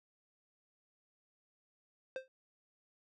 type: tone with exponential decay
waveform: square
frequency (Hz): 523.3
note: C5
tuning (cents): 0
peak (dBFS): -35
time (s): 2.16-2.28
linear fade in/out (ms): 1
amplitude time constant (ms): 26
effects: low-pass 3000 Hz 12 dB/octave